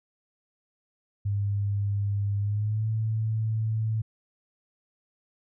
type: tone with pitch glide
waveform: sine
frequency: 101.1 to 110.25 Hz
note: G#2 to A2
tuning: -46 to +4 cents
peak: -24 dBFS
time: 1.25-4.02 s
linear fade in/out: 10 ms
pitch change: +150 cents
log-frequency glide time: 2.39-2.88 s
effects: none